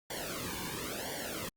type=noise with flanger; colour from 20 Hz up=pink; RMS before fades=-39 dBFS; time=0.1-1.49 s; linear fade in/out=5 ms; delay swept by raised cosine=0.77 to 1.57 ms; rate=0.97 Hz; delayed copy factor=-0.95; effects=Opus 48 kbps